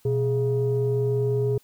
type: tone pair together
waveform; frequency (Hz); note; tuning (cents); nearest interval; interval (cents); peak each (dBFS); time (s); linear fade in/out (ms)
sine; 123.1 / 415; B2 / G#4; -5 / -1; octave + major sixth; 2104; -22 / -22; 0.05-1.58; 5
effects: tanh soft clip ceiling -15 dBFS + white hiss -60 dBFS RMS until 1.63 s